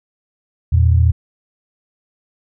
sine tone pair together, 83.16 / 117.6 Hz, E2 / A#2, +16 / +16 cents, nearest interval tritone, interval 600 cents, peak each -10 / -15 dBFS, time 0.72-1.12 s, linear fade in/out 10 ms, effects none

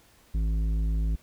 triangle tone with tanh clipping, 53.8 Hz, A1, 38 cents flat, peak -25 dBFS, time 0.34-1.16 s, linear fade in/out 10 ms, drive 14 dB, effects pink hiss -59 dBFS RMS until 1.22 s

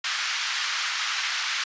pink band-pass noise, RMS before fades -28 dBFS, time 0.04-1.64 s, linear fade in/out 5 ms, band 1300 to 6000 Hz, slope 24 dB/octave, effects resampled to 16000 Hz

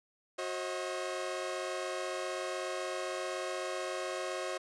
sawtooth tone cluster, 367.1 / 537 / 633 Hz, F#4 / C5 / D#5, -14 / +45 / +30 cents, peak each -36 / -35 / -36 dBFS, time 0.38-4.58 s, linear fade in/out 10 ms, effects resampled to 22050 Hz

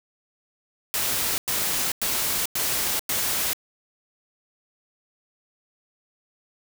white noise bursts, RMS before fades -25 dBFS, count 5, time 0.94-3.532 s, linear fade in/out 0 ms, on 440 ms, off 98 ms, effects none

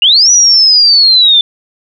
sine linear two-way sweep, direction up then down, 2764 to 5920 to 3502 Hz, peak -3 dBFS, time 0.02-1.41 s, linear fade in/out 2 ms, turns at 0.31 s, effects none

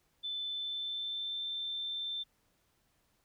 sine tone with pitch glide, 3520 to 3559 Hz, A7 to A7, 0 to +19 cents, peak -35 dBFS, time 0.23-2.24 s, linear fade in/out 20 ms, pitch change +19 cents, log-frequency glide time 0.46-1.45 s, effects pink hiss -74 dBFS RMS until 3.24 s

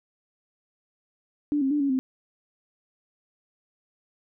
sine tone with pitch steps, 293.3 / 268.5 / 294.6 / 278.7 / 260.7 Hz, D4 / C4 / D4 / C#4 / C4, -2 / +45 / +6 / +9 / -6 cents, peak -21 dBFS, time 1.52-1.99 s, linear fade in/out 0 ms, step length 94 ms, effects none

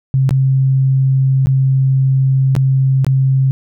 sine tone with dropouts, 133.4 Hz, C3, 34 cents sharp, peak -9 dBFS, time 0.14-3.51 s, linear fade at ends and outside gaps 0 ms, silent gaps 0.292-0.308 / 1.459-1.47 / 2.552-2.564 / 3.046-3.066 s, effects none

